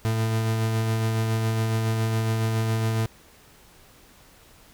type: tone with tremolo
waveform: 40% pulse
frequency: 111.6 Hz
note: A2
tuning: 25 cents sharp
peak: -20 dBFS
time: 0.05-3.06 s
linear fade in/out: 0 ms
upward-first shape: sine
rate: 7.2 Hz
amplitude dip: 25%
effects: pink hiss -53 dBFS RMS until 4.73 s

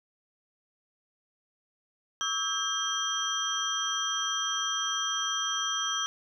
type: tone cluster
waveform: sine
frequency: 1135 / 1300 / 1601 / 3203 / 5900 Hz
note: C#6 / E6 / G6 / G7 / F#8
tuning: +41 / -24 / +36 / +37 / -6 cents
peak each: -39 / -34 / -37 / -31 / -34 dBFS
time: 2.21-6.06 s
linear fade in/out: 0 ms
effects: 10-bit

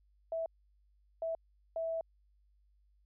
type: tone bursts at uneven times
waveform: sine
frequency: 655 Hz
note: E5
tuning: 11 cents flat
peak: -33 dBFS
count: 3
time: 0.32-0.46 / 1.22-1.35 / 1.76-2.01 s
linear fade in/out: 2 ms
effects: added 50 Hz sine -66 dBFS peak until 3.05 s

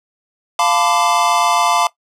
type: chord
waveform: square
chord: B half-diminished seventh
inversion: second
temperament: equal with one note detuned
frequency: 698.5 / 880 / 1007.4 / 1174.7 Hz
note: F5 / A5 / B5 / D6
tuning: 0 / 0 / +34 / 0 cents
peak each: -19 dBFS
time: 0.59-1.87 s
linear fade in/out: 2 ms
effects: noise-tail reverb RT60 0.1 s tail -17 dB re dry + low-pass 10000 Hz 12 dB/octave

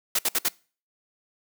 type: noise bursts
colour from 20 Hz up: white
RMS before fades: -23 dBFS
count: 4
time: 0.15-0.486 s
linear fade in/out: 5 ms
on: 39 ms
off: 60 ms
effects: noise-tail reverb RT60 0.4 s tail -24 dB re dry + high-pass 200 Hz 12 dB/octave

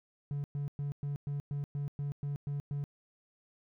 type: tone bursts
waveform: triangle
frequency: 143 Hz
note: D3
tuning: 46 cents flat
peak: -30 dBFS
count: 11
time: 0.31-2.84 s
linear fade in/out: 0 ms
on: 130 ms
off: 110 ms
effects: tanh soft clip ceiling -27 dBFS

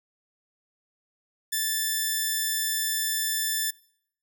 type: tone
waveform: 5% pulse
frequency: 1760 Hz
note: A6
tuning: in tune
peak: -14 dBFS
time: 1.52-3.71 s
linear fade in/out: 10 ms
effects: noise-tail reverb RT60 0.7 s tail -26 dB re dry

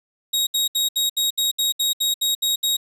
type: tone bursts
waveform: sawtooth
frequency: 3785 Hz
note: A#7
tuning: 26 cents sharp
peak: -15 dBFS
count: 12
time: 0.33-2.769 s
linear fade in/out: 10 ms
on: 140 ms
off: 69 ms
effects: resampled to 32000 Hz + 9-bit

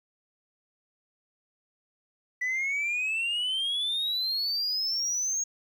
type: exponential sweep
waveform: sine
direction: up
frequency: 1968 to 6600 Hz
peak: -24 dBFS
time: 2.41-5.44 s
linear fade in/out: 10 ms
effects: tanh soft clip ceiling -25 dBFS + 10-bit

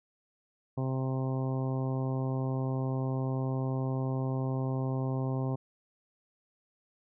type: harmonic tone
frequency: 131.5 Hz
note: C3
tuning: 9 cents sharp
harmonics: 1 / 2 / 3 / 4 / 5 / 6 / 7 / 8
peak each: -30 / -36 / -40 / -42 / -44 / -46 / -47 / -48 dBFS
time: 0.77-5.56 s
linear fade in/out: 10 ms
effects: none

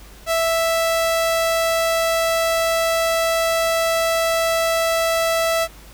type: tone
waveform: sawtooth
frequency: 659.3 Hz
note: E5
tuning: in tune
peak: -13 dBFS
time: 0.26-5.68 s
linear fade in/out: 50 ms
effects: added 50 Hz sine -42 dBFS peak until 5.93 s + pink hiss -45 dBFS RMS until 5.93 s

